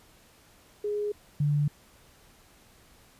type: tone pair in turn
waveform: sine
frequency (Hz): 415.3 / 146.49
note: G#4 / D3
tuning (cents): 0 / -4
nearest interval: octave + tritone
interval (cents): 1804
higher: first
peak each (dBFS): -27 / -22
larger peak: second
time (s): 0.84-1.12 / 1.4-1.68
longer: neither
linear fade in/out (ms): 5
effects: pink hiss -58 dBFS RMS until 3.19 s + resampled to 32000 Hz